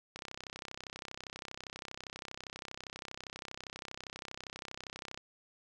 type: click train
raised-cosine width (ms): 0.2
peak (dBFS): -25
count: 164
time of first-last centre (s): 0.16-5.175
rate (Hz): 32.5
effects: none